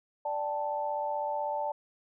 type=chord; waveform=sine; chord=D suspended fourth; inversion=none; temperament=equal; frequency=587.3 / 784 / 880 Hz; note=D5 / G5 / A5; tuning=0 / 0 / 0 cents; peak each=-34 / -38 / -32 dBFS; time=0.25-1.72 s; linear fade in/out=5 ms; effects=none